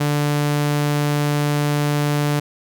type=tone; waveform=sawtooth; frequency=146.7 Hz; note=D3; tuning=2 cents flat; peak=-13 dBFS; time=0-2.4 s; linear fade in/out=10 ms; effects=none